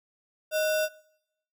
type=tone with sample-and-hold; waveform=sine; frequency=622.3 Hz; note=D#5; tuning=in tune; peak=-23 dBFS; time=0.51-0.89 s; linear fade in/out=50 ms; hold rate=2100 Hz; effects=noise-tail reverb RT60 0.8 s tail -22 dB re dry